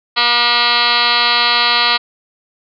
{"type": "tone with frequency modulation", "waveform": "sine", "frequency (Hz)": 2637, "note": "E7", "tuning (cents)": 0, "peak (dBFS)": -10, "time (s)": [0.16, 1.98], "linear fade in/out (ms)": 20, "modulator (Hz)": 240, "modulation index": 7.6, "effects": []}